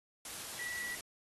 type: tone in noise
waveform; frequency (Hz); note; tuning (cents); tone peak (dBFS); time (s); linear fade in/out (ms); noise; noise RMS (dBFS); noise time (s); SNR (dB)
sine; 1947; B6; -25; -39; 0.59-0.95; 2; white; -44; 0.25-1.01; +2
effects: AAC 32 kbps